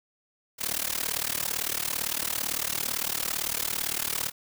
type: noise with amplitude modulation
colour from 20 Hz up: white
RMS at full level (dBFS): -26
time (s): 0.58-4.32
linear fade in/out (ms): 50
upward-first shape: sine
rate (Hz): 37.8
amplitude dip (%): 95
effects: none